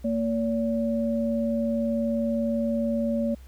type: tone pair together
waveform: sine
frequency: 229.5 / 570 Hz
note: A#3 / C#5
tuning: -27 / +48 cents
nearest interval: octave + major third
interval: 1575 cents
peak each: -24 / -28 dBFS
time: 0.04-3.35 s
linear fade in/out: 10 ms
effects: added 64 Hz sine -43 dBFS peak until 3.47 s + pink hiss -58 dBFS RMS until 3.47 s